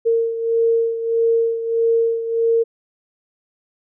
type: beating tone pair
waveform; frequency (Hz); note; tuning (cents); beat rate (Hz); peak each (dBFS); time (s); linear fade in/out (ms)
sine; 458.3 / 459.9; A#4 / A#4; -29 / -23; 1.6; -16 / -22; 0.05-2.64; 20
effects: none